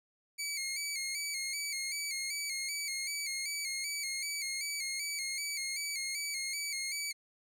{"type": "tone with vibrato", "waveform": "15% pulse", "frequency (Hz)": 2217, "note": "C#7", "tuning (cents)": 0, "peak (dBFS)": -28, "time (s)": [0.38, 7.13], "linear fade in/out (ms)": 20, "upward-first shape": "square", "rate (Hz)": 2.6, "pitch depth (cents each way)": 56, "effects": []}